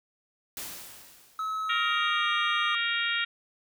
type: noise with exponential decay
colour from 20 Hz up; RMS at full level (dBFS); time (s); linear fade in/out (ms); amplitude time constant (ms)
white; -36; 0.57-1.86; 1; 280
type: tone with pitch glide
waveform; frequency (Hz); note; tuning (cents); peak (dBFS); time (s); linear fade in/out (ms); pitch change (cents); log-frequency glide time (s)
triangle; 1289 to 1216.7; E6 to D#6; -39 to -39; -27; 1.39-2.75; 2; -100; 1.64-2.3
type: harmonic tone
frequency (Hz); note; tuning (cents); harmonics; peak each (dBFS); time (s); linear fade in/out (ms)
466.2; A#4; 0; 3 / 4 / 5 / 6 / 7 / 8; -31 / -32 / -33 / -34 / -34 / -35; 1.69-3.25; 10
effects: none